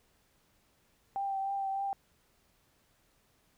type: tone with vibrato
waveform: sine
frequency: 784 Hz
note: G5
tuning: in tune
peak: -31 dBFS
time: 1.16-1.93 s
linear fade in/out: 0 ms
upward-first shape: triangle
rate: 3.3 Hz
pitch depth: 24 cents each way
effects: pink hiss -70 dBFS RMS until 3.57 s